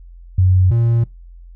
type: tone pair in turn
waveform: sine / triangle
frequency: 92.5 / 116.54 Hz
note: F#2 / A#2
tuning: 0 / 0 cents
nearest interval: major third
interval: 400 cents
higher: second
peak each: -9 / -10 dBFS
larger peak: first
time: 0.38-0.71 / 0.71-1.04 s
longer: neither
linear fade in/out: 5 ms
effects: noise-tail reverb RT60 0.2 s tail -22 dB re dry + added 43 Hz sine -36 dBFS peak until 1.55 s